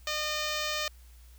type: tone with notch filter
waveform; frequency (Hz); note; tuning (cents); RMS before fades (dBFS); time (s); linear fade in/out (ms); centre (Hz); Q
5% pulse; 608; D#5; -40; -32; 0.07-0.88; 2; 10000; 0.72
effects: added 60 Hz sine -50 dBFS peak until 1.38 s + white hiss -62 dBFS RMS until 1.38 s